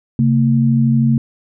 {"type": "tone pair together", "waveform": "sine", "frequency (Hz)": [134.65, 227.5], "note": ["C#3", "A#3"], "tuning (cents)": [-50, -42], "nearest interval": "major sixth", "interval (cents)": 908, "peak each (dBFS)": -13, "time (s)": [0.19, 1.18], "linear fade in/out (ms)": 2, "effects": []}